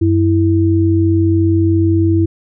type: tone pair together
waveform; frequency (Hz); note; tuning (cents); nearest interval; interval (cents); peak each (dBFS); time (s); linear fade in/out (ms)
sine; 94.5 / 328.7; F#2 / E4; +37 / -5; octave + minor seventh; 2158; -12; 0.01-2.26; 10
effects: none